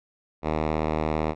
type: tone with low-pass filter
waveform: 5% pulse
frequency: 77.78 Hz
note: D#2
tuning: in tune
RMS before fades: -26 dBFS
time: 0.42-1.35 s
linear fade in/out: 50 ms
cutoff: 2300 Hz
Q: 0.51
effects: none